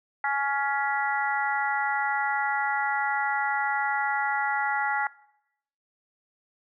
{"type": "harmonic tone", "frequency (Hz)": 279.4, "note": "C#4", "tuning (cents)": 14, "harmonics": [3, 4, 5, 6, 7], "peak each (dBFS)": [-27, -37, -30, -34, -30], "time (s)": [0.24, 5.07], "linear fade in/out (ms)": 2, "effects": ["noise-tail reverb RT60 0.8 s tail -21 dB re dry"]}